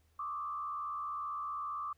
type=tone with frequency modulation; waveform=sine; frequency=1174 Hz; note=D6; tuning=1 cent flat; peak=-36 dBFS; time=0.19-1.93 s; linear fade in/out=5 ms; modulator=77.7 Hz; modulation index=0.85; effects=added 79 Hz sine -68 dBFS peak until 1.97 s + pink hiss -75 dBFS RMS until 1.97 s